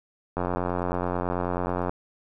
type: click train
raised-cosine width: 1 ms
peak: -13 dBFS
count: 137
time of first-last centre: 0.37-1.895 s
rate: 89.2 Hz
effects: none